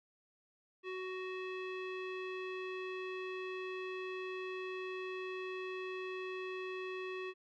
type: tone with low-pass filter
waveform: square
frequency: 372.3 Hz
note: F#4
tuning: 11 cents sharp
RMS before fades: -42 dBFS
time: 0.83-7.34 s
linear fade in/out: 50 ms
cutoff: 2700 Hz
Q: 2.8
effects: none